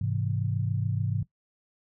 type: chord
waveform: sine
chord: Ab augmented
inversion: none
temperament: equal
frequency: 103.83 / 130.81 / 164.81 Hz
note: Ab2 / C3 / E3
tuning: 0 / 0 / 0 cents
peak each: -28 / -30 / -34 dBFS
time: 0.01-1.23 s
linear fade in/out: 5 ms
effects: noise-tail reverb RT60 0.1 s tail -17 dB re dry